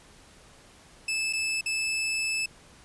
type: tone with dropouts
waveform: sawtooth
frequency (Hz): 2621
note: E7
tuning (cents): -11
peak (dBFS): -23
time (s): 1.08-2.46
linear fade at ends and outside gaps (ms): 5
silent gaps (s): 1.328-1.333 / 1.611-1.659
effects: pink hiss -54 dBFS RMS until 2.84 s + resampled to 24000 Hz